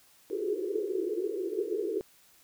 white band-pass noise, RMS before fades -32 dBFS, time 0.3-2.01 s, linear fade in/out 0 ms, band 340 to 450 Hz, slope 96 dB/octave, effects white hiss -61 dBFS RMS until 2.43 s

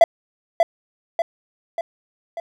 triangle tone with echo, 672 Hz, E5, 33 cents sharp, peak -4 dBFS, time 0.01-0.04 s, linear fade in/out 2 ms, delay 590 ms, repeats 4, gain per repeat -5 dB, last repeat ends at 2.4 s, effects none

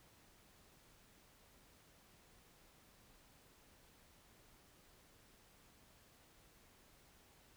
silence, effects pink hiss -67 dBFS RMS until 7.56 s

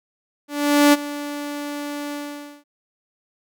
sawtooth tone with ADSR envelope, 290.5 Hz, D4, 19 cents flat, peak -6 dBFS, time 0.48-2.64 s, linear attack 450 ms, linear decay 28 ms, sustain -17 dB, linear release 510 ms, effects none

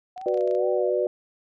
sine tone with vibrato, 717 Hz, F5, 45 cents sharp, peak -34 dBFS, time 0.16-0.9 s, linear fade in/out 5 ms, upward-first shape sine, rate 2.3 Hz, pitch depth 130 cents each way
clicks, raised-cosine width 0.2 ms, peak -30 dBFS, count 9, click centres 0.178 / 0.214 / 0.284 / 0.343 / 0.375 / 0.409 / 0.476 / 0.511 / 0.55 s
sine chord, B minor, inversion second, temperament just, 370.4 / 493.9 / 592.7 Hz, F#4 / B4 / D5, +2 / 0 / +16 cents, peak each -25 dBFS, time 0.26-1.07 s, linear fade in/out 2 ms
effects none

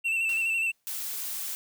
triangle tone with vibrato, 2686 Hz, E7, 32 cents sharp, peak -23 dBFS, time 0.04-0.72 s, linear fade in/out 20 ms, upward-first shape square, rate 12 Hz, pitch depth 30 cents each way
white noise with exponential decay, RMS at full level -42 dBFS, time 0.29-0.94 s, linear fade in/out 2 ms, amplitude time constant 140 ms
blue noise, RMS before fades -34 dBFS, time 0.87-1.55 s, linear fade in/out 0 ms
effects none

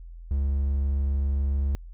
triangle tone, 69.3 Hz, C#2, in tune, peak -20 dBFS, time 0.31-1.75 s, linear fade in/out 0 ms, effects added 42 Hz sine -39 dBFS peak until 1.93 s

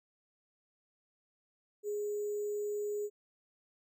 sine tone with sample-and-hold, 415.3 Hz, G#4, in tune, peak -33 dBFS, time 1.83-3.1 s, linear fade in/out 50 ms, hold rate 7350 Hz, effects none

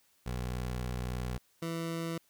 20% pulse tone pair in turn, 61.74 / 165.69 Hz, B1 / E3, 0 / +9 cents, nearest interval octave + perfect fourth, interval 1709 cents, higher second, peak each -29 / -29 dBFS, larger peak neither, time 0.26-1.38 / 1.62-2.18 s, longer first, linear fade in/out 5 ms, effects white hiss -69 dBFS RMS until 2.29 s

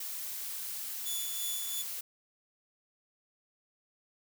blue noise, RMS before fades -39 dBFS, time 0-2.01 s, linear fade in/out 5 ms
10% pulse tone with tremolo, 3461 Hz, A7, 29 cents flat, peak -26 dBFS, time 1.05-1.83 s, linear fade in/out 20 ms, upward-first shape sine, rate 2.9 Hz, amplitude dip 45%
effects none

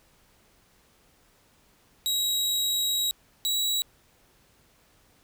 sawtooth tone pair in turn, 3837 / 3888 Hz, A#7 / B7, +49 / -28 cents, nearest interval unison, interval 23 cents, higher second, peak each -21 dBFS, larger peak neither, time 2.06-3.11 / 3.45-3.82 s, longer first, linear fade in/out 0 ms, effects pink hiss -62 dBFS RMS until 5.23 s

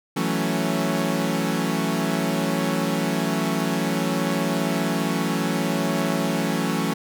sawtooth chord, F# minor seventh, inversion third, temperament equal, 164.81 / 185 / 220 / 277.2 Hz, E3 / F#3 / A3 / C#4, 0 / 0 / 0 / 0 cents, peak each -23 dBFS, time 0.16-6.94 s, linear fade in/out 10 ms, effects none

